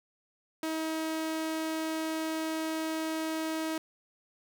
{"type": "tone", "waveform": "sawtooth", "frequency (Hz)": 318.6, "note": "D#4", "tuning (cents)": 41, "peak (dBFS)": -27, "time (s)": [0.63, 3.78], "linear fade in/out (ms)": 2, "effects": []}